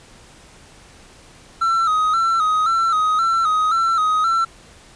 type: tone with vibrato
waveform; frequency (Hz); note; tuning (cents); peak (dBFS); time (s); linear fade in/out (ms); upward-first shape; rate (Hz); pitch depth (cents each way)
triangle; 1300; E6; -24; -13; 1.61-4.45; 10; square; 1.9; 59
effects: pink hiss -46 dBFS RMS until 4.95 s + resampled to 22050 Hz